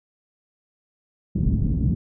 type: low-pass noise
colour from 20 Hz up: white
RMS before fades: -21 dBFS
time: 1.35-1.95 s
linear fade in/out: 10 ms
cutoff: 200 Hz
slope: 24 dB/octave
effects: none